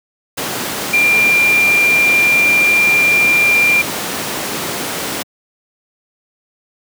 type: tone in noise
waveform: sine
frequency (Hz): 2385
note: D7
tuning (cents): +26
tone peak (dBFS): -9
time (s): 0.93-3.82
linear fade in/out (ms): 10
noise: pink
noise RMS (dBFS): -20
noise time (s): 0.37-5.23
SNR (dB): +8
effects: high-pass 200 Hz 12 dB/octave